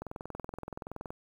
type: click train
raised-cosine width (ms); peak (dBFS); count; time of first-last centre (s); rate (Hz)
1; -25; 24; 0.02-1.105; 21.2
effects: 9-bit